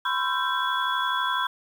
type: tone cluster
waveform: sine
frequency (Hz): 1003 / 1075 / 1346 / 1566 / 3377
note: B5 / C6 / E6 / G6 / G#7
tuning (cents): +26 / +47 / +36 / -2 / +28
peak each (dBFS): -27 / -31 / -31 / -29 / -31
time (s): 0.05-1.47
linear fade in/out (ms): 5
effects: 8-bit